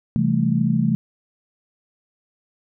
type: chord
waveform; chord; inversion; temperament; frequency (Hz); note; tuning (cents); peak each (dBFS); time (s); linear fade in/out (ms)
sine; A minor seventh; first; just; 132 / 165 / 198 / 220; C3 / E3 / G3 / A3; +16 / +2 / +18 / 0; -23 / -21 / -25 / -20; 0.16-0.95; 0
effects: none